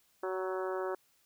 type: harmonic tone with a mistuned harmonic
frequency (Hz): 187.2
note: F#3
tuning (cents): +20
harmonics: 2 / 3 / 4 / 5 / 6 / 7 / 8 / 9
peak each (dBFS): -35 / -39 / -44 / -44 / -45 / -45 / -48 / -52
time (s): 0.23-0.95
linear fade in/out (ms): 5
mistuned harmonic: 6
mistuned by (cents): -18
effects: white hiss -70 dBFS RMS until 1.25 s